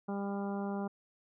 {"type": "harmonic tone", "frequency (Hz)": 199.6, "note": "G3", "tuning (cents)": 32, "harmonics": [1, 2, 3, 4, 5, 6, 7], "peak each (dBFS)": [-35, -41, -45, -43, -49, -51, -52], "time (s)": [0.08, 0.88], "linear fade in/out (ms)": 10, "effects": []}